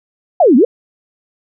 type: exponential two-way sweep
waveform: sine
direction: down then up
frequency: 784 to 223.2 to 524 Hz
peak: -5 dBFS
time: 0.4-0.65 s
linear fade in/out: 5 ms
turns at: 0.56 s
effects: none